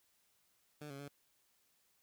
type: tone with pitch steps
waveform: 15% pulse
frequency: 149 / 138.6 / 142.5 Hz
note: D3 / C#3 / C#3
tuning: +25 / 0 / +48 cents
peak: -40 dBFS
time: 0.81-1.083 s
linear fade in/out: 5 ms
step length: 91 ms
effects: white hiss -75 dBFS RMS until 2.02 s